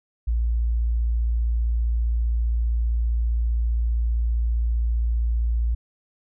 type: tone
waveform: sine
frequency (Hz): 57.6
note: A#1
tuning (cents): -20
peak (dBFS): -19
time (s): 0.27-5.75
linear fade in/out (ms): 10
effects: none